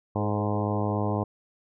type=harmonic tone with a mistuned harmonic; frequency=103.83 Hz; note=G#2; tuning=in tune; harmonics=1 / 2 / 3 / 4 / 5 / 6 / 7 / 8 / 9 / 10; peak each=-28 / -31 / -33 / -34 / -35 / -36 / -36 / -37 / -38 / -38 dBFS; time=0.15-1.24 s; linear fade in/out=10 ms; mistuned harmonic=4; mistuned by=+24 cents; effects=none